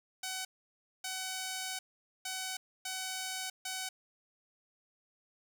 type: tone bursts at uneven times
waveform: 5% pulse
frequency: 753 Hz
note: F#5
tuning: 30 cents sharp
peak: -25 dBFS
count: 5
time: 0.23-0.45 / 1.04-1.79 / 2.25-2.57 / 2.85-3.5 / 3.65-3.89 s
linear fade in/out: 5 ms
effects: none